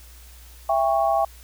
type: chord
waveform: sine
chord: C# diminished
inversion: first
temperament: just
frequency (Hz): 665.2 / 798.3 / 1108.7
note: E5 / G5 / C#6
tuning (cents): +16 / +31 / 0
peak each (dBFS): -21 / -21 / -26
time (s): 0.69-1.25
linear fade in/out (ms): 5
effects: added 60 Hz sine -44 dBFS peak until 1.43 s + white hiss -50 dBFS RMS until 1.43 s